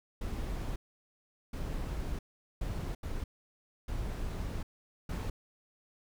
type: noise bursts at uneven times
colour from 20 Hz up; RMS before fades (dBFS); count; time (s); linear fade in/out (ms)
brown; -36; 6; 0.21-0.76 / 1.53-2.19 / 2.61-2.95 / 3.03-3.24 / 3.88-4.63 / 5.09-5.3; 5
effects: none